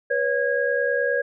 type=tone cluster; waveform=sine; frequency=488.2 / 558 / 1641 Hz; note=B4 / C#5 / G#6; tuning=-20 / +11 / -21 cents; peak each=-24 dBFS; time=0.1-1.22 s; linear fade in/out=10 ms; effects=none